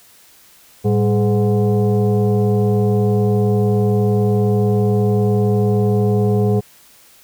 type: tone with frequency modulation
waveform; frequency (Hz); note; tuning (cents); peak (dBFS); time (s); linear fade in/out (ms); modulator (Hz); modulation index
sine; 110; A2; 0; -12; 0.84-6.61; 20; 309; 1.2
effects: white hiss -48 dBFS RMS until 7.23 s